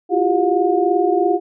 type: tone cluster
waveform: sine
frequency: 337.6 / 360.6 / 398.2 / 718 Hz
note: E4 / F#4 / G4 / F5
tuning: +41 / -45 / +27 / +48 cents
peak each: -19 dBFS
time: 0.09-1.4 s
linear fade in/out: 50 ms
effects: none